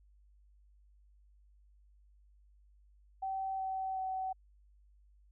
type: tone with pitch steps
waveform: sine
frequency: 769 / 762.8 / 756.7 Hz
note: G5 / G5 / F#5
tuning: -33 / -47 / +39 cents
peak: -34 dBFS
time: 3.22-4.33 s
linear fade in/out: 10 ms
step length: 370 ms
effects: added 50 Hz sine -61 dBFS peak until 5.31 s